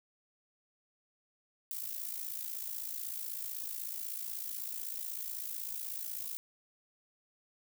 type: noise with amplitude modulation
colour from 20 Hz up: violet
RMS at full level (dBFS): -37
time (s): 1.71-6.37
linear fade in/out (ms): 0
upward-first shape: sine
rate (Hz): 56.1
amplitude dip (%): 70
effects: none